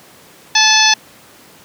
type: harmonic tone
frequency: 868 Hz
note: A5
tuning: 24 cents flat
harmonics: 1 / 2 / 3 / 4 / 5 / 6 / 7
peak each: -16 / -16 / -16 / -16 / -16 / -16 / -16 dBFS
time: 0.55-0.94 s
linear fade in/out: 5 ms
effects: pink hiss -43 dBFS RMS until 1.64 s + high-pass 150 Hz 12 dB/octave